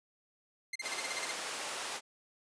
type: tone bursts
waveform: sawtooth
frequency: 2093 Hz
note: C7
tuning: in tune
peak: -32 dBFS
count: 10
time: 0.73-1.314 s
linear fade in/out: 5 ms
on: 26 ms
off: 36 ms
type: high-pass noise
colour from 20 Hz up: pink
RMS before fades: -39 dBFS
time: 0.81-2.01 s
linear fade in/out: 50 ms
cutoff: 600 Hz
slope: 12 dB/octave
effects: resampled to 22050 Hz